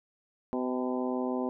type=harmonic tone with a mistuned harmonic; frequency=126.5 Hz; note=B2; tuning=42 cents sharp; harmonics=2 / 3 / 4 / 5 / 6 / 7 / 8; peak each=-31 / -35 / -37 / -39 / -41 / -42 / -43 dBFS; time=0.53-1.49 s; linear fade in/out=0 ms; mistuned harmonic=6; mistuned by=+62 cents; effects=none